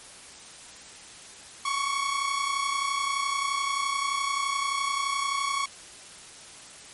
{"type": "tone pair together", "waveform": "sawtooth", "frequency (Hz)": [1100.4, 1132], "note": ["C#6", "C#6"], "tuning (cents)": [-13, 36], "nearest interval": "unison", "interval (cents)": 49, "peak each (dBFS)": [-24, -26], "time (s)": [1.65, 5.66], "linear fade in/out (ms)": 5, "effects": ["white hiss -46 dBFS RMS until 6.93 s", "MP3 48 kbps"]}